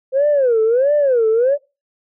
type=tone with vibrato; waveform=sine; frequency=510 Hz; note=C5; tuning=44 cents flat; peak=-10 dBFS; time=0.12-1.58 s; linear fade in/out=50 ms; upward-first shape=sine; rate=1.5 Hz; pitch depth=260 cents each way; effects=noise-tail reverb RT60 0.3 s tail -26 dB re dry + tanh soft clip ceiling -8 dBFS